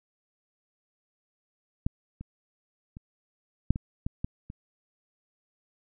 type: clicks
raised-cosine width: 5 ms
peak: -14 / -27 / -29 / -8 / -20 / -18 / -17 / -27 dBFS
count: 8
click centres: 1.865 / 2.21 / 2.969 / 3.706 / 3.759 / 4.065 / 4.245 / 4.501 s
effects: none